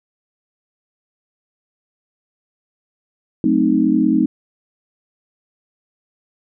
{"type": "chord", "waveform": "sine", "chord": "F# diminished seventh", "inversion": "none", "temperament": "equal", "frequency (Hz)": [185, 220, 261.6, 311.1], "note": ["F#3", "A3", "C4", "Eb4"], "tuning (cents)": [0, 0, 0, 0], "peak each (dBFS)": [-22, -18, -17, -16], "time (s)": [3.44, 4.26], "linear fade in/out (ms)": 2, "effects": []}